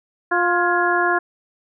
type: harmonic tone with a mistuned harmonic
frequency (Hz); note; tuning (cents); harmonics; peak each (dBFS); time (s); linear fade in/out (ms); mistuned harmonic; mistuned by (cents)
351.9; F4; +13; 1 / 2 / 3 / 4 / 5; -22 / -22 / -22 / -22 / -22; 0.31-1.19; 10; 5; -78
effects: none